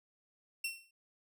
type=tone with exponential decay; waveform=sawtooth; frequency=2712 Hz; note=E7; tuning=49 cents sharp; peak=-29 dBFS; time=0.64-0.91 s; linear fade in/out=5 ms; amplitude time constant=58 ms; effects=none